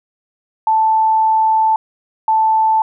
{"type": "tone pair in turn", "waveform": "sine", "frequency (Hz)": [880, 880], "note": ["A5", "A5"], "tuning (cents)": [0, 0], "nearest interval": "unison", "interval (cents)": 0, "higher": "neither", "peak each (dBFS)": [-10, -10], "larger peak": "neither", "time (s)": [[0.67, 1.76], [2.28, 2.82]], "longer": "first", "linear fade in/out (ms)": 2, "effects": []}